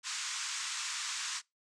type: band-pass noise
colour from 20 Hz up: white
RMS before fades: -38 dBFS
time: 0.03-1.42 s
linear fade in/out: 50 ms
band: 1000 to 8000 Hz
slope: 48 dB/octave
effects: noise-tail reverb RT60 0.2 s tail -24 dB re dry